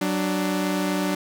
sawtooth tone pair together, 187.7 / 295.6 Hz, F#3 / D4, +25 / +11 cents, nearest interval minor sixth, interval 786 cents, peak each -21 dBFS, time 0.01-1.15 s, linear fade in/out 5 ms, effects none

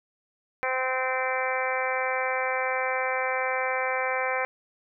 harmonic tone, 258.6 Hz, C4, 20 cents flat, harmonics 2 / 3 / 4 / 5 / 6 / 7 / 8 / 9, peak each -30 / -32 / -33 / -36 / -34 / -35 / -34 / -33 dBFS, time 0.63-4.45 s, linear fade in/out 0 ms, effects none

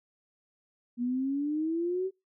sine exponential sweep, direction up, 237.7 to 385.5 Hz, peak -27 dBFS, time 0.97-2.11 s, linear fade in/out 50 ms, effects noise-tail reverb RT60 0.2 s tail -23 dB re dry

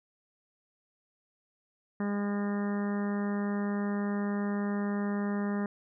harmonic tone, 203.4 Hz, G#3, 36 cents flat, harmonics 1 / 2 / 3 / 4 / 5 / 6 / 7 / 8 / 9, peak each -29 / -38 / -43 / -45 / -46 / -46 / -49 / -49 / -46 dBFS, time 2-5.66 s, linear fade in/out 2 ms, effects none

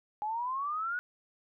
sine exponential sweep, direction up, 830 to 1480 Hz, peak -31 dBFS, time 0.22-0.99 s, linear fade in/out 0 ms, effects none

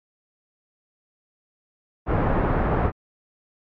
pink low-pass noise, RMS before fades -21 dBFS, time 2.06-2.92 s, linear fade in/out 50 ms, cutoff 1300 Hz, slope 12 dB/octave, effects low-pass 2000 Hz 12 dB/octave + MP3 96 kbps

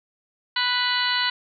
harmonic tone with a mistuned harmonic, 493.9 Hz, B4, in tune, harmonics 2 / 3 / 4 / 5 / 6 / 7 / 8 / 9, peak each -28 / -27 / -28 / -37 / -27 / -36 / -26 / -32 dBFS, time 0.56-1.3 s, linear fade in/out 5 ms, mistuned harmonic 8, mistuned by +30 cents, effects none

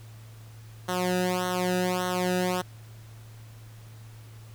sawtooth tone with flanger, 181.5 Hz, F#3, 33 cents flat, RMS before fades -27 dBFS, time 0.88-2.62 s, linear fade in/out 10 ms, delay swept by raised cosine 0.41 to 0.93 ms, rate 1.7 Hz, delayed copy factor -1, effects added 111 Hz sine -44 dBFS peak until 4.54 s + pink hiss -55 dBFS RMS until 4.54 s

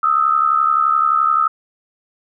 sine tone pair together, 1246.9 / 1318.5 Hz, D#6 / E6, +3 / 0 cents, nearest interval minor second, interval 97 cents, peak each -15 dBFS, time 0.03-1.48 s, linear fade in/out 5 ms, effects none

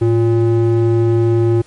triangle ring-modulated tone, 230 Hz, A#3, 23 cents flat, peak -5 dBFS, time 0.01-1.62 s, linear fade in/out 10 ms, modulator 119 Hz, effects pink hiss -47 dBFS RMS until 1.66 s + MP3 48 kbps

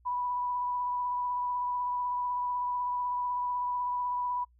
sine tone with vibrato, 985 Hz, B5, 5 cents flat, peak -29 dBFS, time 0.05-4.45 s, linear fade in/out 20 ms, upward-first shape triangle, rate 16 Hz, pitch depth 17 cents each way, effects noise-tail reverb RT60 0.1 s tail -26 dB re dry + added 60 Hz sine -60 dBFS peak until 4.59 s

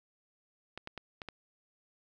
clicks, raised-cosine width 0.3 ms, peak -25 dBFS, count 5, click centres 0.776 / 0.874 / 0.977 / 1.218 / 1.287 s, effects none

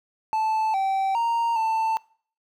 triangle tone with pitch steps, 876 / 774 / 929 / 890 Hz, A5 / G5 / A#5 / A5, -8 / -22 / -6 / +20 cents, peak -19 dBFS, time 0.33-1.97 s, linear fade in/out 0 ms, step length 410 ms, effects noise-tail reverb RT60 0.5 s tail -23 dB re dry

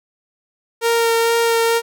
sawtooth tone with vibrato, 461.6 Hz, A#4, 17 cents flat, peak -10 dBFS, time 0.81-1.82 s, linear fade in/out 50 ms, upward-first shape sine, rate 2.2 Hz, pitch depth 12 cents each way, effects none

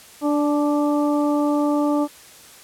harmonic tone with a mistuned harmonic, 293.7 Hz, D4, in tune, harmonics 1 / 2 / 3 / 4, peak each -18 / -24 / -28 / -30 dBFS, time 0.21-2.08 s, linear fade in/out 50 ms, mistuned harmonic 3, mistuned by -21 cents, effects white hiss -45 dBFS RMS until 2.63 s + low-pass 12000 Hz 12 dB/octave

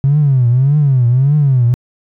triangle tone with vibrato, 133.8 Hz, C3, 39 cents sharp, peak -4 dBFS, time 0.04-1.74 s, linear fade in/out 0 ms, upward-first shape triangle, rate 1.7 Hz, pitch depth 230 cents each way, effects tanh soft clip ceiling -5 dBFS

